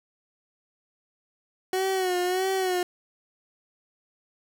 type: tone with vibrato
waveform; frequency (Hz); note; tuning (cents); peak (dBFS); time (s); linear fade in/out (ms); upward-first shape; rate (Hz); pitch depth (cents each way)
30% pulse; 370; F#4; 0; -21; 1.73-2.83; 2; sine; 1.6; 62
effects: none